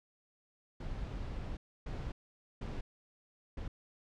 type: noise bursts at uneven times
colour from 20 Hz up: brown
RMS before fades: -40 dBFS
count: 4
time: 0.8-1.57 / 1.86-2.12 / 2.61-2.81 / 3.57-3.68 s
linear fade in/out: 5 ms
effects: low-pass 5000 Hz 12 dB/octave